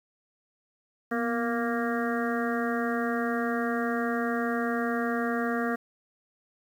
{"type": "harmonic tone with a mistuned harmonic", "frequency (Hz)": 233.1, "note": "A#3", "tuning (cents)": 0, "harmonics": [1, 2, 3, 5, 6, 7, 8], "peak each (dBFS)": [-29, -32, -34, -36, -37, -37, -38], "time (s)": [1.11, 5.76], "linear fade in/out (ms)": 10, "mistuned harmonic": 1, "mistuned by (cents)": 59, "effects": ["9-bit"]}